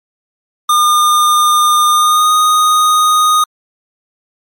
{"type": "tone with pitch glide", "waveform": "square", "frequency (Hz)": [1212, 1240.3], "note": ["D#6", "D#6"], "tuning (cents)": [-46, -6], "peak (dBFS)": -8, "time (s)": [0.69, 3.44], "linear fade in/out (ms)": 5, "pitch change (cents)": 40, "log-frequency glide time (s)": [1.91, 2.32], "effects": ["MP3 64 kbps"]}